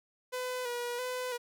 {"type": "tone with vibrato", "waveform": "sawtooth", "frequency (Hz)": 493, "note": "B4", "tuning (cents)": -3, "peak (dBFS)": -30, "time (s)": [0.32, 1.38], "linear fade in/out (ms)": 20, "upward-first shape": "square", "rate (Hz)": 1.5, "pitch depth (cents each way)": 37, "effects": []}